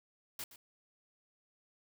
white noise with echo, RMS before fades -42 dBFS, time 0.39-0.44 s, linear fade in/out 2 ms, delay 120 ms, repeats 1, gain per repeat -14 dB, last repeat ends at 0.56 s, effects none

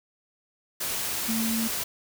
sine tone in noise, 225.3 Hz, A3, 41 cents sharp, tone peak -26 dBFS, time 1.28-1.68 s, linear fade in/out 10 ms, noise white, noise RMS -30 dBFS, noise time 0.8-1.84 s, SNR +1 dB, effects none

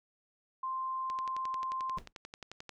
sine tone, 1046.5 Hz, C6, in tune, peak -33 dBFS, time 0.63-1.98 s, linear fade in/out 5 ms
click train, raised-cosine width 0.2 ms, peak -27 dBFS, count 19, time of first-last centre 1.1-2.693 s, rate 11.3 Hz
brown noise with exponential decay, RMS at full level -39 dBFS, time 1.97-2.13 s, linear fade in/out 5 ms, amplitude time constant 34 ms
effects none

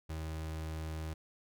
35% pulse tone, 79.2 Hz, D#2, 31 cents sharp, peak -36 dBFS, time 0.09-1.14 s, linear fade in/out 10 ms, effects none

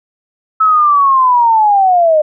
sine linear sweep, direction down, 1305 to 599 Hz, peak -6 dBFS, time 0.6-2.22 s, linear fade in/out 10 ms, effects none

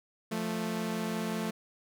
sawtooth tone pair together, 174.5 / 220 Hz, F3 / A3, -1 / 0 cents, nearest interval major third, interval 401 cents, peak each -32 / -29 dBFS, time 0.31-1.51 s, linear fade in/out 10 ms, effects none

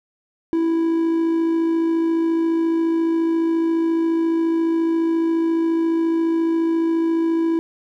triangle tone with amplitude modulation, 329.6 Hz, E4, in tune, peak -13 dBFS, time 0.53-7.59 s, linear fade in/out 0 ms, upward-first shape sine, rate 54.4 Hz, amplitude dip 30%, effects none

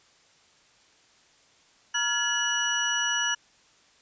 sine tone cluster, 954 / 1400 / 1693 / 2929 / 5850 Hz, A#5 / F6 / G#6 / F#7 / F#8, +40 / +4 / +33 / -18 / -21 cents, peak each -35 / -32 / -28 / -29 / -31 dBFS, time 1.94-3.35 s, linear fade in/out 10 ms, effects white hiss -60 dBFS RMS until 4.01 s + resampled to 16000 Hz

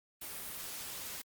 white noise, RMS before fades -43 dBFS, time 0.21-1.22 s, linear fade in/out 10 ms, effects Opus 32 kbps

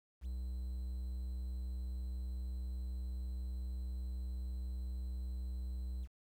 triangle tone with quantisation, 62.4 Hz, B1, 19 cents sharp, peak -36 dBFS, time 0.21-6.08 s, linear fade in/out 50 ms, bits 11, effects none

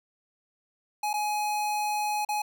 square tone with dropouts, 840 Hz, G#5, 19 cents sharp, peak -27 dBFS, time 1.03-2.42 s, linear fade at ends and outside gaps 5 ms, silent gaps 1.132-1.138 / 2.25-2.288 s, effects none

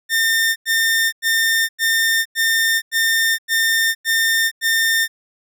sawtooth tone bursts, 1811 Hz, A6, 49 cents sharp, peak -11 dBFS, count 9, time 0.09-5.08 s, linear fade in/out 50 ms, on 470 ms, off 95 ms, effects none

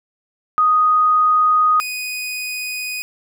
sine / sawtooth tone pair in turn, 1244.5 / 2489 Hz, D#6 / D#7, 0 / 0 cents, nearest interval octave, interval 1200 cents, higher second, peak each -11 / -20 dBFS, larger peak first, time 0.58-1.8 / 1.8-3.02 s, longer neither, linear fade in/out 0 ms, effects none

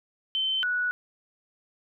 sine tone pair in turn, 3082 / 1471 Hz, G7 / F#6, -30 / -11 cents, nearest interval octave + minor second, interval 1281 cents, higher first, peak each -24 dBFS, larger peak neither, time 0.35-0.63 / 0.63-0.91 s, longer neither, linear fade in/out 0 ms, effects none

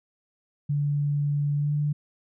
sine tone with pitch glide, 144.9 to 147.52 Hz, D3 to D3, -23 to +8 cents, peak -22 dBFS, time 0.69-1.93 s, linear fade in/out 10 ms, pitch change +31 cents, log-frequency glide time 1.56-1.73 s, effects none

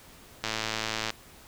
click train, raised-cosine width 0.2 ms, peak -12 dBFS, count 74, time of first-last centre 0.44-1.104 s, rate 110 Hz, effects pink hiss -52 dBFS RMS until 1.47 s

